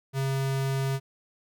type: tone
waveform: square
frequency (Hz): 135.2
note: C#3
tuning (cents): -43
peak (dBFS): -26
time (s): 0.13-1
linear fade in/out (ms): 50
effects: none